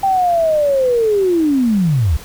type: linear sweep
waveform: sine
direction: down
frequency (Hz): 790 to 63.9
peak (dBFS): -11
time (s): 0.03-2.17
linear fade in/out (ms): 5
effects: pink hiss -36 dBFS RMS until 2.24 s